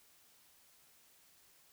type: silence
effects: white hiss -66 dBFS RMS until 1.72 s